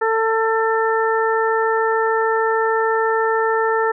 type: harmonic tone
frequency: 446.6 Hz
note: A4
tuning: 26 cents sharp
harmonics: 1 / 2 / 3 / 4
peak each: -18 / -21 / -23 / -24 dBFS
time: 0.01-3.92 s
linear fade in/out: 10 ms
effects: none